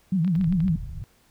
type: tone with vibrato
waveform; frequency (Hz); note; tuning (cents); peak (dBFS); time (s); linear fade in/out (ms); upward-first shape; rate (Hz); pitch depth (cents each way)
sine; 174.5; F3; -1; -19; 0.12-0.76; 5; triangle; 7.8; 220
type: clicks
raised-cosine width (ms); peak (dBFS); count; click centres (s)
0.3; -28; 8; 0.247 / 0.278 / 0.353 / 0.412 / 0.443 / 0.525 / 0.604 / 0.681
type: low-pass noise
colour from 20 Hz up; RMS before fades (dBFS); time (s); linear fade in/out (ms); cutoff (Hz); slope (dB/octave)
pink; -34; 0.36-1.04; 0; 160; 48
effects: pink hiss -61 dBFS RMS until 1.3 s